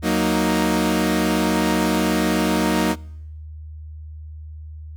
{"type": "chord", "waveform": "sawtooth", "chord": "D# minor", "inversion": "first", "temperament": "equal", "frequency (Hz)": [185, 233.1, 311.1], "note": ["F#3", "A#3", "D#4"], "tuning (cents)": [0, 0, 0], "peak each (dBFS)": -18, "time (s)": [0.02, 2.96], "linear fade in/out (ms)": 50, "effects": ["noise-tail reverb RT60 0.9 s tail -26 dB re dry", "added 77 Hz sine -33 dBFS peak until 4.96 s"]}